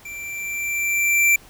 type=tone with level ramp; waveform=square; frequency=2349 Hz; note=D7; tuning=in tune; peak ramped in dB=-33 to -13 dBFS; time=0.05-1.36 s; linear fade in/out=5 ms; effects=pink hiss -48 dBFS RMS until 1.49 s